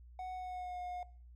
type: tone with pitch glide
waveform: triangle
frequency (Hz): 740 to 718.9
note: F#5 to F5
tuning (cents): 0 to +50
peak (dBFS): -38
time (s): 0.19-1.03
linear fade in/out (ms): 2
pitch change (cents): -50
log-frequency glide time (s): 0.34-0.79
effects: noise-tail reverb RT60 0.5 s tail -21 dB re dry + added 60 Hz sine -53 dBFS peak until 1.35 s